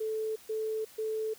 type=tone bursts; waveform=sine; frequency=437.3 Hz; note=A4; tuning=11 cents flat; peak=-30 dBFS; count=3; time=0-1.34 s; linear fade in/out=10 ms; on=360 ms; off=130 ms; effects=white hiss -55 dBFS RMS until 1.38 s